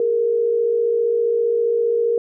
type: tone pair together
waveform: sine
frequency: 411.1 / 466.2 Hz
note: G#4 / A#4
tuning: -18 / 0 cents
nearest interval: major second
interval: 218 cents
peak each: -24 / -16 dBFS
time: 0-2.18 s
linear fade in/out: 2 ms
effects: none